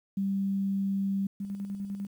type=tone; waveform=sine; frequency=196 Hz; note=G3; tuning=in tune; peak=-26 dBFS; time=0.17-1.27 s; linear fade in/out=5 ms
type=tone with tremolo; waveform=sine; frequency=198.8 Hz; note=G3; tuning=25 cents sharp; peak=-31 dBFS; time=1.4-2.07 s; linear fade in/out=5 ms; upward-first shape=square; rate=10 Hz; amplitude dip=45%
effects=10-bit